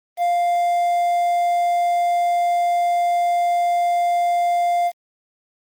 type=tone with quantisation; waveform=triangle; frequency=698.5 Hz; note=F5; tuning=in tune; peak=-14 dBFS; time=0.17-4.92 s; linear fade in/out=50 ms; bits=7; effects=Opus 32 kbps